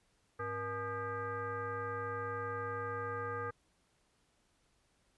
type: tone with frequency modulation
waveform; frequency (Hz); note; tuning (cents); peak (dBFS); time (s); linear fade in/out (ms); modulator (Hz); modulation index
sine; 849; G#5; +38; -36; 0.39-3.51; 10; 373; 2
effects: pink hiss -74 dBFS RMS until 5.17 s + resampled to 24000 Hz